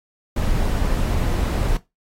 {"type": "noise", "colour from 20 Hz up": "brown", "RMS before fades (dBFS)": -20, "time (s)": [0.36, 1.77], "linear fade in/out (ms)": 5, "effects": ["noise-tail reverb RT60 0.2 s tail -17 dB re dry", "AAC 48 kbps"]}